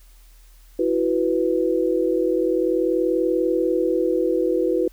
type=chord; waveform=sine; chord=E suspended second; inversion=none; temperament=equal; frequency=329.6 / 370 / 493.9 Hz; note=E4 / F#4 / B4; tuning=0 / 0 / 0 cents; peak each=-22 dBFS; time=0.79-4.88 s; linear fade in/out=5 ms; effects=added 40 Hz sine -46 dBFS peak until 4.92 s + white hiss -57 dBFS RMS until 4.92 s